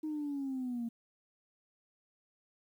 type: linear sweep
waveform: sine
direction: down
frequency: 312.9 to 229.1 Hz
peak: -33 dBFS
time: 0.03-0.89 s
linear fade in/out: 10 ms
effects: tanh soft clip ceiling -31 dBFS + 11-bit